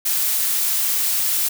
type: noise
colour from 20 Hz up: blue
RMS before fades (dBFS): -20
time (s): 0.05-1.49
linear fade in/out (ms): 10
effects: none